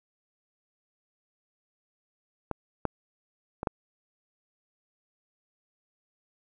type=clicks; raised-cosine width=1 ms; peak=-16 / -12 / -18 / -12 dBFS; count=4; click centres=2.513 / 2.853 / 3.631 / 3.672 s; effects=none